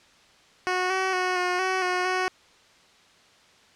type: tone with pitch steps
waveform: 10% pulse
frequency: 366.1 / 378.1 / 366.6 / 360.3 / 375.2 / 362.8 / 369.9 Hz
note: F#4 / F#4 / F#4 / F#4 / F#4 / F#4 / F#4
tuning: -18 / +38 / -16 / -46 / +24 / -34 / 0 cents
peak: -15 dBFS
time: 0.67-2.28 s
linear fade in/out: 0 ms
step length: 230 ms
effects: white hiss -56 dBFS RMS until 3.75 s + low-pass 5000 Hz 12 dB/octave